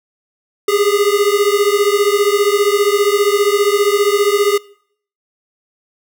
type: beating tone pair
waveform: square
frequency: 401.7 / 416.7 Hz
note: G4 / G#4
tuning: +42 / +6 cents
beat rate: 15 Hz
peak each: -15 dBFS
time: 0.68-4.58 s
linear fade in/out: 5 ms
effects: noise-tail reverb RT60 0.6 s tail -22 dB re dry